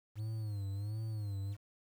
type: tone with vibrato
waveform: triangle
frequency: 104.3 Hz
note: G#2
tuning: 8 cents sharp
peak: -34 dBFS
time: 0.15-1.57 s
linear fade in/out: 50 ms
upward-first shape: sine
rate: 1.4 Hz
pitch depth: 110 cents each way
effects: 10-bit